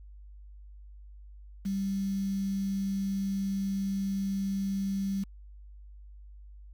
sine tone with quantisation, 195.5 Hz, G3, 4 cents flat, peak -28 dBFS, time 1.65-5.24 s, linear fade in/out 10 ms, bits 8, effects added 50 Hz sine -46 dBFS peak until 6.73 s

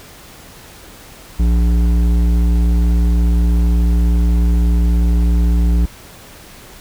triangle tone with hard clipping, 58.27 Hz, A#1, in tune, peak -12 dBFS, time 1.39-5.86 s, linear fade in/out 10 ms, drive 14 dB, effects pink hiss -39 dBFS RMS until 6.8 s

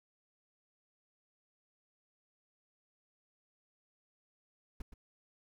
brown noise with echo, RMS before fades -40 dBFS, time 4.8-4.82 s, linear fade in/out 5 ms, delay 120 ms, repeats 1, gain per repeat -10 dB, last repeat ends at 4.94 s, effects none

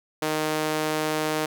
sawtooth tone with high-pass filter, 154.8 Hz, D#3, 9 cents flat, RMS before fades -26 dBFS, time 0.22-1.46 s, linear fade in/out 5 ms, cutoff 390 Hz, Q 0.96, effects none

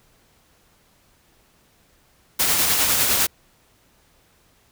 white noise with tremolo, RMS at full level -18 dBFS, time 2.39-3.27 s, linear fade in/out 10 ms, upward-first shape sine, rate 9.9 Hz, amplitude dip 30%, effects pink hiss -59 dBFS RMS until 4.71 s

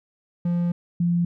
triangle / sine tone pair in turn, 173.6 / 172.72 Hz, F3 / F3, -10 / -19 cents, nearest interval unison, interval 9 cents, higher first, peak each -18 dBFS, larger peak neither, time 0.45-0.72 / 1-1.25 s, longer first, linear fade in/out 5 ms, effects none

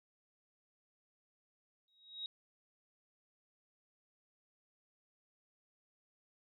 sine tone with exponential growth, 3798 Hz, A#7, 32 cents sharp, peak -37 dBFS, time 1.88-2.26 s, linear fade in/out 1 ms, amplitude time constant 82 ms, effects none

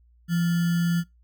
sine tone with sample-and-hold, 170.8 Hz, F3, 38 cents flat, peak -20 dBFS, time 0.28-1.04 s, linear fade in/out 50 ms, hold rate 1575 Hz, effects noise-tail reverb RT60 0.2 s tail -23 dB re dry + added 59 Hz sine -55 dBFS peak until 1.23 s

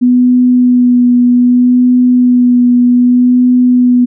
sine tone with vibrato, 246.9 Hz, B3, in tune, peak -4 dBFS, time 0.01-4.06 s, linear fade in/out 20 ms, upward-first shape sine, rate 0.64 Hz, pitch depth 16 cents each way, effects none

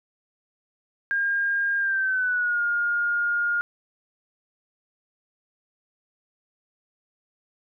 sine tone with pitch glide, 1612 to 1419.6 Hz, G6 to F6, +48 to +28 cents, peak -21 dBFS, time 1.11-3.61 s, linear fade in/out 0 ms, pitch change -220 cents, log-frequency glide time 1.78-2.61 s, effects none

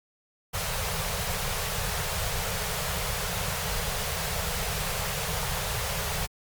pink band-stop noise, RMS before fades -30 dBFS, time 0.53-6.27 s, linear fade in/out 20 ms, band 190 to 410 Hz, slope 96 dB/octave, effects Opus 48 kbps

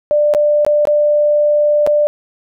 sine tone with dropouts, 593 Hz, D5, 17 cents sharp, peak -9 dBFS, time 0.11-2.07 s, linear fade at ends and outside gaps 0 ms, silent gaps 0.338-0.348 / 0.649-0.665 / 0.853-0.872 / 1.865-1.873 s, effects none

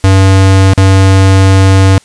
square tone with dropouts, 96 Hz, G2, 36 cents flat, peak -3 dBFS, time 0.04-1.98 s, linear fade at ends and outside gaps 0 ms, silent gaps 0.735-0.777 s, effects white hiss -43 dBFS RMS until 2.04 s + resampled to 22050 Hz

